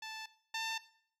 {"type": "tone pair in turn", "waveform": "10% pulse", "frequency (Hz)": [880, 894.9], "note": ["A5", "A5"], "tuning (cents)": [0, 29], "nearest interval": "unison", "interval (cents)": 29, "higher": "second", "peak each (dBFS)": [-34, -27], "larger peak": "second", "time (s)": [[0.02, 0.26], [0.54, 0.78]], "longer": "neither", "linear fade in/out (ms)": 5, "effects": ["noise-tail reverb RT60 0.6 s tail -17 dB re dry", "low-pass 8000 Hz 12 dB/octave"]}